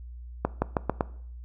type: accelerating click train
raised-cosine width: 1 ms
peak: -9 dBFS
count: 5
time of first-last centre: 0.45-1.009 s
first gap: 170 ms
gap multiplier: 0.87
effects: noise-tail reverb RT60 0.6 s tail -19 dB re dry + added 60 Hz sine -39 dBFS peak until 1.44 s